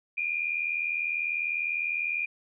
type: tone pair together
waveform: sine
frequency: 2393 / 2473 Hz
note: D7 / D#7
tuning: +32 / -11 cents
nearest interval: minor second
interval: 57 cents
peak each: -29 / -31 dBFS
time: 0.17-2.26 s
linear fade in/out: 10 ms
effects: none

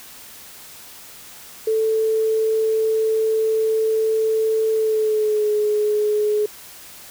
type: tone with pitch glide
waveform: sine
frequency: 440.7 to 421.5 Hz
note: A4 to G#4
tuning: +3 to +26 cents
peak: -16 dBFS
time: 1.67-6.46 s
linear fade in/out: 5 ms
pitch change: -77 cents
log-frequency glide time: 4.73-5.5 s
effects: white hiss -41 dBFS RMS until 7.1 s

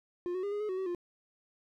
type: tone with pitch steps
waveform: triangle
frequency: 353.5 / 370.2 / 404.8 / 413.2 / 423.8 / 372.7 / 380 / 351 Hz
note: F4 / F#4 / G#4 / G#4 / G#4 / F#4 / F#4 / F4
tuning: +21 / +1 / -44 / -9 / +35 / +13 / +46 / +9 cents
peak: -30 dBFS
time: 0.26-0.948 s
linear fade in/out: 0 ms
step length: 86 ms
effects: none

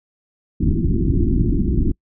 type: low-pass noise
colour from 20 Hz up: pink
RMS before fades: -17 dBFS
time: 0.6-1.92 s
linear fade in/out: 10 ms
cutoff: 370 Hz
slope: 96 dB/octave
effects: noise-tail reverb RT60 0.1 s tail -25 dB re dry

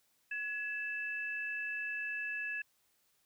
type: tone pair together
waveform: sine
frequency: 1687.3 / 2637 Hz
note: G#6 / E7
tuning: +27 / 0 cents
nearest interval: minor sixth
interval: 773 cents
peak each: -38 / -39 dBFS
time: 0.31-2.62 s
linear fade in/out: 5 ms
effects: white hiss -74 dBFS RMS until 3.25 s

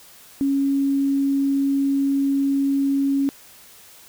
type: tone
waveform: sine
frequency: 276.3 Hz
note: C#4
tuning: 6 cents flat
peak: -17 dBFS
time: 0.41-3.29 s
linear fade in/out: 0 ms
effects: white hiss -47 dBFS RMS until 4.08 s

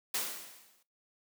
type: noise with exponential decay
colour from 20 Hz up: white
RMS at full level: -31 dBFS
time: 0.14-0.83 s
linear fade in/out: 5 ms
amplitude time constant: 150 ms
effects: noise-tail reverb RT60 0.2 s tail -18 dB re dry + high-pass 200 Hz 12 dB/octave

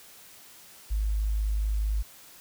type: tone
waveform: sine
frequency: 52.3 Hz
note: G#1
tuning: 13 cents sharp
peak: -24 dBFS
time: 0.9-2.03 s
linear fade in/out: 20 ms
effects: white hiss -51 dBFS RMS until 2.4 s

